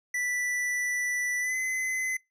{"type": "tone with pitch glide", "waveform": "square", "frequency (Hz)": [1973, 2037], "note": ["B6", "C7"], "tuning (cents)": [-2, -47], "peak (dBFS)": -28, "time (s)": [0.14, 2.17], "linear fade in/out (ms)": 5, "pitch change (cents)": 55, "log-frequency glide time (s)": [1.4, 1.56], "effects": ["noise-tail reverb RT60 0.2 s tail -23 dB re dry", "low-pass 12000 Hz 12 dB/octave"]}